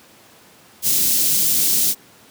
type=band-stop noise; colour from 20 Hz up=white; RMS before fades=-17 dBFS; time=0.82-1.95 s; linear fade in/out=50 ms; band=270 to 4600 Hz; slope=12 dB/octave; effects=pink hiss -48 dBFS RMS until 2.3 s + high-pass 150 Hz 12 dB/octave